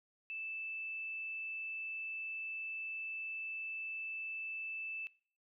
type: tone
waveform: sine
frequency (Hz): 2637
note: E7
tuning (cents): 0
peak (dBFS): -40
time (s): 0.3-5.07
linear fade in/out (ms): 0
effects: noise-tail reverb RT60 0.5 s tail -22 dB re dry